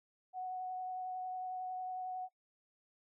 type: tone with vibrato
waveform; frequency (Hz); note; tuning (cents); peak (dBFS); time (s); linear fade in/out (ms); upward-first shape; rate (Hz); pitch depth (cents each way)
sine; 740; F#5; 0; -38; 0.33-2.29; 50; triangle; 11; 13
effects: noise-tail reverb RT60 0.1 s tail -21 dB re dry